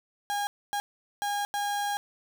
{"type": "tone bursts at uneven times", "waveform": "35% pulse", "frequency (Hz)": 816, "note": "G#5", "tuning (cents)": -31, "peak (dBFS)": -26, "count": 4, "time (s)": [[0.3, 0.47], [0.73, 0.8], [1.22, 1.45], [1.54, 1.97]], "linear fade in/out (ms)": 0, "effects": ["11-bit"]}